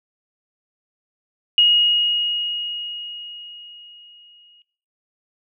sine tone with exponential decay, 2879 Hz, F#7, 48 cents flat, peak -9 dBFS, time 1.58-4.62 s, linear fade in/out 1 ms, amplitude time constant 660 ms, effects noise-tail reverb RT60 0.6 s tail -20 dB re dry

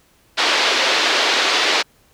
white band-pass noise, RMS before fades -17 dBFS, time 0.37-1.83 s, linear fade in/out 20 ms, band 320 to 4500 Hz, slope 24 dB/octave, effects pink hiss -56 dBFS RMS until 2.13 s

